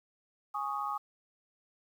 sine chord, Ab suspended fourth, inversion none, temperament equal, 830.6 / 1108.7 / 1244.5 Hz, Ab5 / Db6 / Eb6, 0 / 0 / 0 cents, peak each -37 / -37 / -36 dBFS, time 0.54-0.98 s, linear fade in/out 10 ms, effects 10-bit

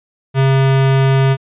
square tone, 134.7 Hz, C#3, 49 cents flat, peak -10 dBFS, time 0.34-1.37 s, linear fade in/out 50 ms, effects resampled to 8000 Hz

